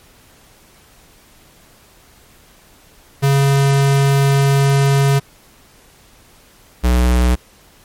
square tone pair in turn, 138.59 / 61.36 Hz, C#3 / B1, 0 / -11 cents, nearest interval octave + major second, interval 1411 cents, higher first, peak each -11 dBFS, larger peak neither, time 3.22-5.2 / 6.83-7.36 s, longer first, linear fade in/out 20 ms, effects pink hiss -48 dBFS RMS until 7.84 s + MP3 64 kbps

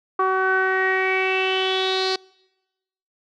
sawtooth tone with low-pass filter sweep, 377.7 Hz, F#4, 36 cents sharp, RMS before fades -21 dBFS, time 0.19-2.16 s, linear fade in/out 5 ms, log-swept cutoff 1200 to 4500 Hz, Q 6.8, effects noise-tail reverb RT60 1.0 s tail -26 dB re dry

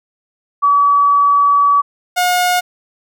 sine / sawtooth tone pair in turn, 1142 / 719.4 Hz, D6 / F#5, -49 / -49 cents, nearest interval minor sixth, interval 800 cents, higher first, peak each -8 dBFS, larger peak neither, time 0.62-1.82 / 2.16-2.61 s, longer first, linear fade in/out 20 ms, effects none

